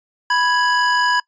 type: tone pair together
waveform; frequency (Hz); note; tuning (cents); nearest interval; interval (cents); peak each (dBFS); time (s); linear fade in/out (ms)
square; 987.8 / 1661.2; B5 / G#6; 0 / 0; major sixth; 900; -18; 0.3-1.2; 5
effects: noise-tail reverb RT60 0.1 s tail -23 dB re dry + resampled to 16000 Hz

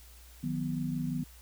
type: chord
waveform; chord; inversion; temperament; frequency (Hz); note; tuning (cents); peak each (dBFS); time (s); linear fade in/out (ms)
sine; B major; first; equal with one note detuned; 155.56 / 181.5 / 246.9; D#3 / F#3 / B3; 0 / -33 / 0; -34 / -37 / -34; 0.43-1.24; 10
effects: added 60 Hz sine -52 dBFS peak until 1.41 s + white hiss -57 dBFS RMS until 1.41 s

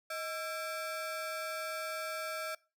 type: ring-modulated tone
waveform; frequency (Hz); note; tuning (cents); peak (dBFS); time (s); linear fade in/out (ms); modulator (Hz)
30% pulse; 987.8; B5; 0; -31; 0.1-2.55; 5; 357
effects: noise-tail reverb RT60 0.3 s tail -22 dB re dry

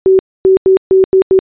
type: tone bursts at uneven times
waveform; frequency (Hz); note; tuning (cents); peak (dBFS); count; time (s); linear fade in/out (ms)
sine; 380; F#4; +46; -4; 6; 0.06-0.19 / 0.45-0.57 / 0.66-0.77 / 0.91-1.04 / 1.13-1.22 / 1.31-1.39; 0
effects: resampled to 8000 Hz

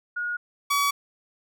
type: tone pair in turn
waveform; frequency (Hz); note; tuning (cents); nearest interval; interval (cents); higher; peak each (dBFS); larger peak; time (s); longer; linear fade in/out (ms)
sine / sawtooth; 1442 / 1136.2; F#6 / C#6; -45 / +42; major third; 413; first; -26 / -17; second; 0.16-0.37 / 0.7-0.91; neither; 10
effects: none

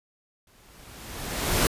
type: noise with exponential growth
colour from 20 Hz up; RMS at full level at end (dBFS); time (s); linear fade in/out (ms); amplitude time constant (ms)
pink; -20; 0.47-1.67; 2; 260
effects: resampled to 32000 Hz

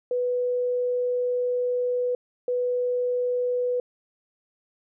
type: tone pair in turn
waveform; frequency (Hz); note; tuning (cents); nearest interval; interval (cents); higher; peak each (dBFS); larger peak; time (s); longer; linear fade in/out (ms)
sine; 493.9 / 493.9; B4 / B4; 0 / 0; unison; 0; neither; -22; neither; 0.11-2.15 / 2.48-3.8; first; 2
effects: none

